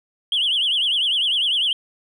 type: tone with vibrato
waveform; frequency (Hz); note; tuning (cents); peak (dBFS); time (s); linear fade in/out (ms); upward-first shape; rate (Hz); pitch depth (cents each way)
sine; 3119; G7; -9; -16; 0.32-1.73; 2; triangle; 10; 200
effects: tanh soft clip ceiling -13 dBFS